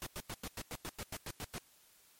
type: noise bursts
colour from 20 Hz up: pink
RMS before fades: -42 dBFS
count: 12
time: 0.02-1.582 s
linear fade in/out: 0 ms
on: 44 ms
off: 94 ms
effects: white hiss -65 dBFS RMS until 2.19 s + MP3 64 kbps